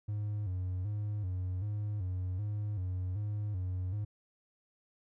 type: tone with vibrato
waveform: triangle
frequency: 98 Hz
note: G2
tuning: in tune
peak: -30 dBFS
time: 0.08-4.05 s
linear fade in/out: 10 ms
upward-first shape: square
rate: 1.3 Hz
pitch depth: 110 cents each way
effects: tanh soft clip ceiling -26 dBFS